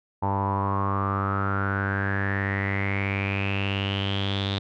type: tone with low-pass filter sweep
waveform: sawtooth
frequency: 98.5 Hz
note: G2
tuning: 9 cents sharp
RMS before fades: -26 dBFS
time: 0.22-4.59 s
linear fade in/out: 10 ms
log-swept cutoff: 900 to 3700 Hz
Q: 9.3
effects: none